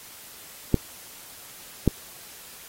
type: clicks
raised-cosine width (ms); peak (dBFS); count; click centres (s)
3; -4; 2; 0.743 / 1.877
effects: white hiss -45 dBFS RMS until 2.68 s + AAC 48 kbps